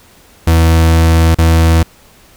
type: tone with dropouts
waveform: 40% pulse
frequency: 81.8 Hz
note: E2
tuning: 13 cents flat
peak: -5 dBFS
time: 0.47-1.83 s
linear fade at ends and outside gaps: 5 ms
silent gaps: 1.347-1.385 s
effects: pink hiss -44 dBFS RMS until 2.36 s